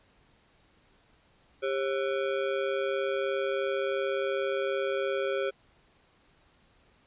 square ring-modulated tone, 469.9 Hz, A#4, 14 cents sharp, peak -25 dBFS, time 1.62-5.51 s, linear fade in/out 20 ms, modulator 71.4 Hz, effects pink hiss -64 dBFS RMS until 7.06 s + resampled to 8000 Hz

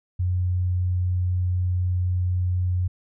sine tone, 90.4 Hz, F#2, 40 cents flat, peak -20 dBFS, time 0.19-2.88 s, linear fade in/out 10 ms, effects none

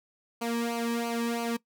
sawtooth tone with flanger, 233.7 Hz, A#3, 5 cents sharp, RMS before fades -30 dBFS, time 0.41-1.57 s, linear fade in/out 10 ms, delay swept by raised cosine 0.55 to 1.45 ms, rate 3 Hz, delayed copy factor -0.75, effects noise-tail reverb RT60 0.1 s tail -20 dB re dry

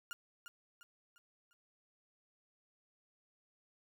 30% pulse tone with echo, 1412 Hz, F6, 19 cents sharp, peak -39 dBFS, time 0.11-0.13 s, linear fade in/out 0 ms, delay 350 ms, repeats 4, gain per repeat -7 dB, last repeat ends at 1.53 s, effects none

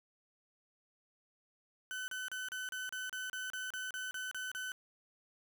35% pulse tone bursts, 1512 Hz, F#6, 37 cents sharp, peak -37 dBFS, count 14, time 1.91-4.719 s, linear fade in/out 0 ms, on 170 ms, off 33 ms, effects none

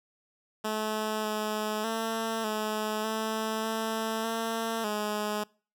10% pulse tone with pitch steps, 215.9 / 213.9 / 224.8 / 214.8 / 219.9 / 222.2 / 226.5 / 210.3 Hz, A3 / A3 / A3 / A3 / A3 / A3 / A#3 / G#3, -33 / -49 / +37 / -41 / -1 / +17 / -50 / +22 cents, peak -21 dBFS, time 0.64-5.44 s, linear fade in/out 10 ms, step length 600 ms, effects noise-tail reverb RT60 0.4 s tail -25 dB re dry

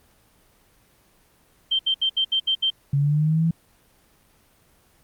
sine tone bursts, 3136 Hz, G7, in tune, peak -18 dBFS, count 7, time 1.71-2.704 s, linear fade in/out 10 ms, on 82 ms, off 70 ms
sine linear sweep, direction up, 138.59 to 166.9 Hz, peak -17 dBFS, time 2.93-3.51 s, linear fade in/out 5 ms
effects pink hiss -59 dBFS RMS until 5.03 s + Opus 24 kbps

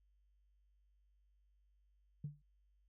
sine tone with exponential decay, 146.83 Hz, D3, in tune, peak -36 dBFS, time 2.24-2.42 s, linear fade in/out 5 ms, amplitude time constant 38 ms, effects tanh soft clip ceiling -34 dBFS + added 50 Hz sine -70 dBFS peak until 2.88 s

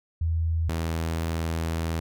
sine / sawtooth tone pair in turn, 81.9 / 81.9 Hz, E2 / E2, -11 / -11 cents, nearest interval unison, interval 0 cents, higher neither, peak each -22 dBFS, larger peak neither, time 0.21-0.69 / 0.69-2 s, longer second, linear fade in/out 5 ms, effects none

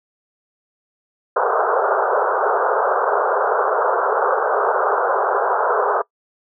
pink band-pass noise, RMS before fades -18 dBFS, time 1.36-6.02 s, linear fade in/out 5 ms, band 400 to 1500 Hz, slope 96 dB/octave, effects noise-tail reverb RT60 0.1 s tail -22 dB re dry

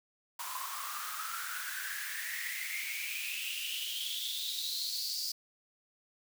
white noise with high-pass filter sweep, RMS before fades -38 dBFS, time 0.39-5.32 s, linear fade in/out 5 ms, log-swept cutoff 990 to 4900 Hz, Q 9.5, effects none

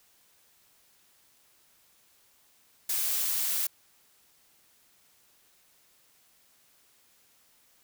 blue noise, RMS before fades -29 dBFS, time 2.89-3.67 s, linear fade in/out 5 ms, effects white hiss -64 dBFS RMS until 7.83 s

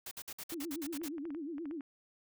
white noise bursts, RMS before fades -44 dBFS, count 10, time 0.06-1.085 s, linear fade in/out 5 ms, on 53 ms, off 55 ms
sine tone with vibrato, 308.3 Hz, D#4, 16 cents flat, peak -38 dBFS, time 0.52-1.81 s, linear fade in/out 2 ms, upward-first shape sine, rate 8.4 Hz, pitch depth 200 cents each way
clicks, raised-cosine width 0.5 ms, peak -38 dBFS, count 11, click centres 0.863 / 1.016 / 1.058 / 1.182 / 1.254 / 1.305 / 1.348 / 1.582 / 1.656 / 1.711 / 1.808 s
effects none

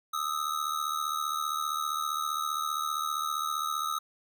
square ring-modulated tone, 1269 Hz, D#6, 34 cents sharp, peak -27 dBFS, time 0.13-3.99 s, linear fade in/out 10 ms, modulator 37.6 Hz, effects none

